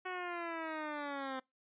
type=linear sweep; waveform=10% pulse; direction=down; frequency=371.4 to 259.1 Hz; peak=-30 dBFS; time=0.05-1.4 s; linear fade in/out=10 ms; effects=noise-tail reverb RT60 0.2 s tail -24 dB re dry + resampled to 8000 Hz